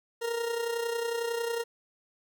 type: tone with amplitude modulation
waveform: 40% pulse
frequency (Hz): 466.2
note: A#4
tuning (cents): 0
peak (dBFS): -26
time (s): 0.21-1.64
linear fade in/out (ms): 20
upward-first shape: sine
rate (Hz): 31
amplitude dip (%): 55
effects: none